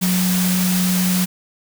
sine tone in noise, 182.8 Hz, F#3, 21 cents flat, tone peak -16 dBFS, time 0.01-1.26 s, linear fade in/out 20 ms, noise white, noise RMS -23 dBFS, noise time 0.01-1.26 s, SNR +4 dB, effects none

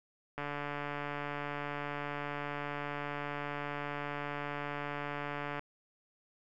click train, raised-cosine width 0.5 ms, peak -23 dBFS, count 757, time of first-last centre 0.38-5.594 s, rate 145 Hz, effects none

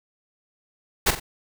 pink noise with echo, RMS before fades -18 dBFS, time 1.06-1.11 s, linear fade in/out 10 ms, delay 45 ms, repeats 2, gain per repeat -9 dB, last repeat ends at 1.2 s, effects none

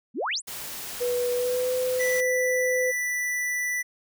sine exponential sweep, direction up, 190.9 to 10200 Hz, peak -25 dBFS, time 0.14-0.42 s, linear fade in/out 50 ms
white noise, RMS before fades -36 dBFS, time 0.47-2.21 s, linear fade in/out 10 ms
sine tone with pitch glide, 490 to 506.7 Hz, B4 to B4, -14 to +44 cents, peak -23 dBFS, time 1-2.92 s, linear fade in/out 20 ms, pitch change +58 cents, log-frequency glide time 1.32-1.74 s
square tone, 1975.5 Hz, B6, in tune, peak -26 dBFS, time 1.99-3.83 s, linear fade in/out 20 ms
effects none

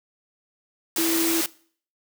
sine tone in noise, 330 Hz, E4, 2 cents sharp, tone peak -22 dBFS, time 0.98-1.41 s, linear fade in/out 2 ms, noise white, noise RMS -25 dBFS, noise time 0.96-1.46 s, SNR 0 dB, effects noise-tail reverb RT60 0.5 s tail -21 dB re dry + high-pass 200 Hz 12 dB/octave

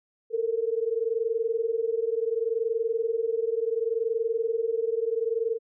sine tone pair together, 445.5 / 466.2 Hz, A4 / A#4, +22 / 0 cents, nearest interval minor second, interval 78 cents, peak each -27 dBFS, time 0.3-5.59 s, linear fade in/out 50 ms, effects none

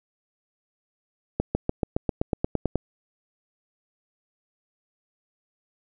accelerating click train, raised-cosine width 2 ms, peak -9 dBFS, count 12, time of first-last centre 1.4-2.757 s, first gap 150 ms, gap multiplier 0.96, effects none

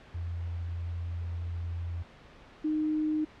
sine tone pair in turn, 85.5 / 307.9 Hz, F2 / D#4, -36 / -18 cents, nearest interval octave + minor seventh, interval 2218 cents, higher second, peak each -32 / -26 dBFS, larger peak second, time 0.14-2.03 / 2.64-3.25 s, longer first, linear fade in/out 10 ms, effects pink hiss -53 dBFS RMS until 3.4 s + low-pass 3000 Hz 12 dB/octave

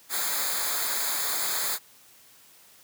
white noise with comb filter, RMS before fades -28 dBFS, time 0.09-1.79 s, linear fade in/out 50 ms, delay 0.35 ms, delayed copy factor -0.85, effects white hiss -55 dBFS RMS until 2.83 s + high-pass 80 Hz 12 dB/octave

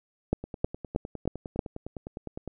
two click trains, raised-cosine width 2 ms, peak -10 / -23 dBFS, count 5 / 21, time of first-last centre 0.33-1.592 / 0.44-2.477 s, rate 3.17 / 9.82 Hz, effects none

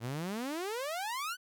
sawtooth exponential sweep, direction up, 110 to 1537 Hz, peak -31 dBFS, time 0-1.37 s, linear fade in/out 50 ms, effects none

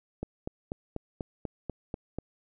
click train, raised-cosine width 2 ms, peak -20 dBFS, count 9, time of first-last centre 0.23-2.186 s, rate 4.09 Hz, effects none

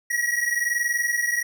square tone pair together, 1905 / 1926 Hz, A#6 / B6, +37 / -44 cents, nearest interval unison, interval 19 cents, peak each -24 / -27 dBFS, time 0.1-1.43 s, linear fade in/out 10 ms, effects none

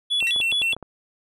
triangle tone with vibrato, 3036 Hz, F#7, 44 cents sharp, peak -18 dBFS, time 0.1-0.75 s, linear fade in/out 20 ms, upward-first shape square, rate 4.8 Hz, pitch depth 200 cents each way
clicks, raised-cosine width 1 ms, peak -23 dBFS, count 8, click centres 0.226 / 0.362 / 0.402 / 0.525 / 0.617 / 0.733 / 0.766 / 0.827 s
sawtooth tone with exponential decay, 1930 Hz, B6, 40 cents flat, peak -23 dBFS, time 0.27-0.4 s, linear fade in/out 0 ms, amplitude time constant 27 ms
effects resampled to 32000 Hz

